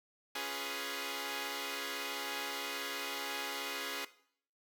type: chord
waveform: 5% pulse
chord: C# dominant seventh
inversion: none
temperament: equal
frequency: 277.2 / 349.2 / 415.3 / 493.9 Hz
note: C#4 / E#4 / G#4 / B4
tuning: 0 / 0 / 0 / 0 cents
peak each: -32 / -35 / -30 / -32 dBFS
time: 0.35-4.05 s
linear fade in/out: 5 ms
effects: noise-tail reverb RT60 0.6 s tail -17 dB re dry